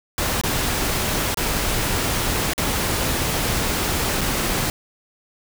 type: noise with dropouts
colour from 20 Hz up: pink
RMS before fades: -22 dBFS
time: 0.18-4.7 s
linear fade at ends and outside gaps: 1 ms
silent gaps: 0.413-0.436 / 1.345-1.372 / 2.535-2.579 / 4.21-4.214 s
effects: none